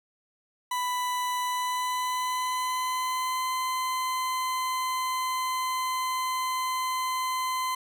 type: tone with pitch glide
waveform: 40% pulse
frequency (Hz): 993 to 1026.8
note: B5 to C6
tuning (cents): +9 to -33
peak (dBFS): -26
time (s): 0.71-7.75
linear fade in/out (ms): 5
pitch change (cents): +58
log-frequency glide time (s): 1.42-3.48
effects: none